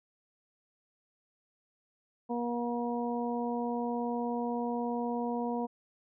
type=harmonic tone; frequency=238.9 Hz; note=A#3; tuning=43 cents sharp; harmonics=1 / 2 / 3 / 4; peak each=-33 / -36 / -38 / -39 dBFS; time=2.29-5.67 s; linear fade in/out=20 ms; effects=none